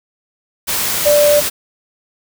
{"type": "tone in noise", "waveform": "sine", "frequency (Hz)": 587.3, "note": "D5", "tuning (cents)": 0, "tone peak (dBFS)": -8, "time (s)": [1.05, 1.41], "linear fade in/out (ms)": 20, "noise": "white", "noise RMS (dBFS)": -18, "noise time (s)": [0.67, 1.5], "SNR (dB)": 7, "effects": []}